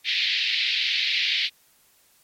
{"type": "band-pass noise", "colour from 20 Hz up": "white", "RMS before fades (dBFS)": -24, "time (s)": [0.04, 1.5], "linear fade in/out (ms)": 50, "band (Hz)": [2000, 4300], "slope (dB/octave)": 48, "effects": ["white hiss -60 dBFS RMS until 2.23 s", "MP3 64 kbps"]}